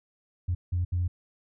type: tone bursts at uneven times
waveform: sine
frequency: 88.7 Hz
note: F2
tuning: 27 cents sharp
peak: -23 dBFS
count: 3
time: 0.48-0.55 / 0.72-0.85 / 0.92-1.08 s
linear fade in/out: 10 ms
effects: tanh soft clip ceiling -20 dBFS